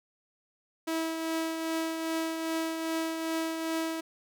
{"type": "tone with tremolo", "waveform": "sawtooth", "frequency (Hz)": 324.5, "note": "E4", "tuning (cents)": -27, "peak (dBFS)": -24, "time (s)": [0.87, 4.01], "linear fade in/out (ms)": 10, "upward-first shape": "triangle", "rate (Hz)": 2.5, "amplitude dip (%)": 45, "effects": []}